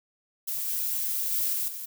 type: noise with level steps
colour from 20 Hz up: violet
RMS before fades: -31 / -29 / -27 / -29 / -37 dBFS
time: 0.47-1.86 s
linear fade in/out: 10 ms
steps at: 0.68 / 1.32 / 1.53 / 1.68 s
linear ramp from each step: 2 ms
effects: none